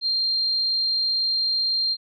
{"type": "tone", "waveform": "sine", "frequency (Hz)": 4186, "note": "C8", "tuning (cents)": 0, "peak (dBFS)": -20, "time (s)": [0.01, 1.97], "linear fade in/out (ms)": 50, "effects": []}